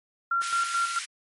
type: tone with tremolo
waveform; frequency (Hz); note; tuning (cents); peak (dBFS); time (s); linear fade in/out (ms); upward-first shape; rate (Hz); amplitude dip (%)
sine; 1375; F6; -27; -22; 0.31-0.99; 5; square; 4.6; 60
type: high-pass noise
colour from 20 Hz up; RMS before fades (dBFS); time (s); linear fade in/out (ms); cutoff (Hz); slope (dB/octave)
pink; -35; 0.41-1.06; 20; 1700; 24
effects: MP3 48 kbps